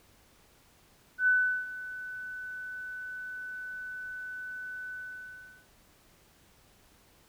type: tone with ADSR envelope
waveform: sine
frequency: 1500 Hz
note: F#6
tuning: 23 cents sharp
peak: -20 dBFS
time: 1.18-5.67 s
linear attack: 93 ms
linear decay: 380 ms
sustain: -17 dB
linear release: 750 ms
effects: pink hiss -62 dBFS RMS until 7.28 s